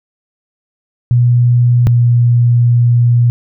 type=tone pair in turn; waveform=sine; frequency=121.5 / 120.04 Hz; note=B2 / B2; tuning=-28 / -49 cents; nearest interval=unison; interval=21 cents; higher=first; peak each=-6 dBFS; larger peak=neither; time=1.11-1.87 / 1.87-3.3 s; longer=second; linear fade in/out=0 ms; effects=none